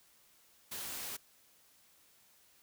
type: noise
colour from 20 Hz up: white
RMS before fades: -42 dBFS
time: 0.71-1.17 s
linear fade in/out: 10 ms
effects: white hiss -66 dBFS RMS until 2.62 s